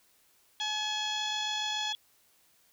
harmonic tone, 852 Hz, G#5, 44 cents sharp, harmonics 1 / 2 / 3 / 4 / 5 / 6 / 7 / 8, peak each -37 / -40 / -42 / -43 / -44 / -45 / -45 / -46 dBFS, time 0.6-1.93 s, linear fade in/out 10 ms
sine tone with pitch glide, 3322 to 3361 Hz, G#7 to G#7, 0 to +20 cents, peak -33 dBFS, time 0.6-1.95 s, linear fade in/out 0 ms, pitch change +20 cents, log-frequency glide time 1.11-1.22 s
effects white hiss -66 dBFS RMS until 2.72 s

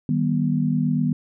sine chord, Eb augmented, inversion none, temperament just, 155.56 / 194.45 / 243.1 Hz, Eb3 / G3 / B3, 0 / -14 / -27 cents, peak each -22 / -25 / -22 dBFS, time 0.09-1.13 s, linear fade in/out 2 ms, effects none

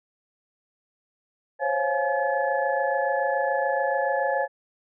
sine tone cluster, 523 / 550 / 697 / 845 / 1717 Hz, C5 / C#5 / F5 / G#5 / A6, -1 / -14 / -4 / +30 / -43 cents, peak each -30 / -26 / -30 / -27 / -30 dBFS, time 1.59-4.48 s, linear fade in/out 50 ms, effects none

